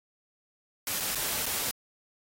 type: noise with dropouts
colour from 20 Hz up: white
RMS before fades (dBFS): -31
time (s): 0.87-1.71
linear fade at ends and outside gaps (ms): 1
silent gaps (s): 1.002-1.005 / 1.149-1.155 / 1.458-1.463
effects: AAC 48 kbps